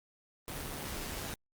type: noise with amplitude modulation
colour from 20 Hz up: pink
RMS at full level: -38 dBFS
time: 0.48-1.34 s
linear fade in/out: 0 ms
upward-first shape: sine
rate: 147 Hz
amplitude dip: 45%
effects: Opus 32 kbps